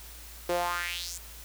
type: tone with high-pass filter sweep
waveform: sawtooth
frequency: 174.61 Hz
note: F3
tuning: in tune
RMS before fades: -32 dBFS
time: 0.49-1.18 s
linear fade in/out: 5 ms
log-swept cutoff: 420 to 7800 Hz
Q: 3.3
effects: added 57 Hz sine -47 dBFS peak until 1.44 s + white hiss -48 dBFS RMS until 1.44 s